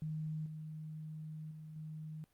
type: tone with level steps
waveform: sine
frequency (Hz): 155.56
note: D#3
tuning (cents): 0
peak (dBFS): -37 / -43 / -47 / -43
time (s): 0.02-2.24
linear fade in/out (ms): 0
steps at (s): 0.46 / 1.51 / 1.76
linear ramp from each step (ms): 2
effects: pink hiss -75 dBFS RMS until 2.33 s + Opus 48 kbps